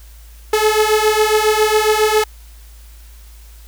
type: beating tone pair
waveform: sawtooth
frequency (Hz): 426.2 / 433.5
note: G#4 / A4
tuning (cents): +45 / -26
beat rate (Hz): 7.3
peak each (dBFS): -11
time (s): 0.53-2.24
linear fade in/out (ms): 5
effects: added 55 Hz sine -37 dBFS peak until 3.67 s + white hiss -48 dBFS RMS until 3.67 s